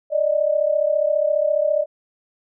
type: tone pair together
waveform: sine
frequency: 584 / 618.7 Hz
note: D5 / D#5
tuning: -10 / -10 cents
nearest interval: minor second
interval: 100 cents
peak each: -19 dBFS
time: 0.1-1.86 s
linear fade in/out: 50 ms
effects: none